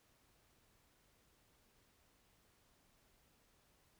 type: silence
effects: pink hiss -73 dBFS RMS until 3.99 s